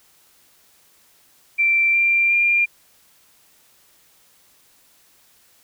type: tone with pitch steps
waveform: sine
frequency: 2349 / 2372 / 2396 Hz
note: D7 / D7 / D7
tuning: 0 / +17 / +34 cents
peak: -14 dBFS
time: 1.58-2.66 s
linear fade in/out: 20 ms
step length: 360 ms
effects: white hiss -56 dBFS RMS until 5.63 s